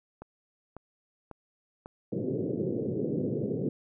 click train, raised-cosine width 1 ms, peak -28 dBFS, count 4, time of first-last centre 0.22-1.859 s, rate 1.83 Hz
white band-pass noise, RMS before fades -31 dBFS, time 2.12-3.69 s, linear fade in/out 2 ms, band 110 to 470 Hz, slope 48 dB/octave
effects none

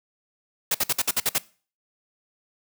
white noise bursts, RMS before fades -22 dBFS, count 8, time 0.71-1.383 s, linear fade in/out 5 ms, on 36 ms, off 55 ms, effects noise-tail reverb RT60 0.4 s tail -21 dB re dry + high-pass 80 Hz 12 dB/octave

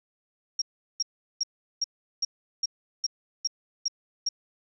sine tone bursts, 5588 Hz, F8, in tune, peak -23 dBFS, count 10, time 0.59-4.29 s, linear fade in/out 5 ms, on 28 ms, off 380 ms, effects none

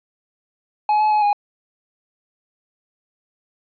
triangle tone with pitch steps, 845 / 855 / 847 / 823 Hz, G#5 / A5 / G#5 / G#5, +30 / -50 / +34 / -16 cents, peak -12 dBFS, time 0.89-1.33 s, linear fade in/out 2 ms, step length 110 ms, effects resampled to 11025 Hz

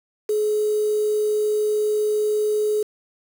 sine tone with quantisation, 423.6 Hz, G#4, 34 cents sharp, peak -18 dBFS, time 0.29-2.83 s, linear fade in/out 5 ms, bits 6, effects none

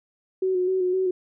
sine tone with vibrato, 370 Hz, F#4, in tune, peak -20 dBFS, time 0.42-1.11 s, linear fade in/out 5 ms, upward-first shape square, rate 3.9 Hz, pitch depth 28 cents each way, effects none

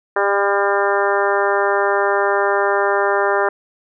harmonic tone, 200 Hz, G3, 35 cents sharp, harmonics 2 / 3 / 4 / 5 / 6 / 7 / 8 / 9, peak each -19 / -21 / -22 / -23 / -24 / -24 / -25 / -26 dBFS, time 0.16-3.49 s, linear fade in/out 5 ms, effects none

